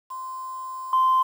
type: tone with level steps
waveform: sine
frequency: 1039 Hz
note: C6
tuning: 12 cents flat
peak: -31 / -15 dBFS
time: 0.1-1.23 s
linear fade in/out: 10 ms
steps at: 0.93 s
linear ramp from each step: 2 ms
effects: tanh soft clip ceiling -13 dBFS + 8-bit